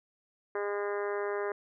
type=harmonic tone; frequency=203.8 Hz; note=G#3; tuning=32 cents flat; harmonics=2 / 3 / 4 / 5 / 6 / 7 / 8 / 9 / 10; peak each=-32 / -39 / -43 / -42 / -43 / -46 / -44 / -46 / -51 dBFS; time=0.55-1.52 s; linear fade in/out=2 ms; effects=none